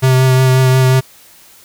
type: tone with vibrato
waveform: square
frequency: 130 Hz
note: C3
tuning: 11 cents flat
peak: -8 dBFS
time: 0.02-1.01 s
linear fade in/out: 20 ms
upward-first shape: triangle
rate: 5.6 Hz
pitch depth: 19 cents each way
effects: white hiss -43 dBFS RMS until 1.64 s